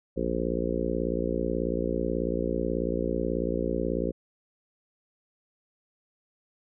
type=harmonic tone; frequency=58.27 Hz; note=A#1; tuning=in tune; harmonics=1 / 3 / 4 / 5 / 6 / 7 / 8 / 9; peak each=-34 / -34 / -34 / -34 / -34 / -34 / -34 / -34 dBFS; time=0.16-4.12 s; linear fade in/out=20 ms; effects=none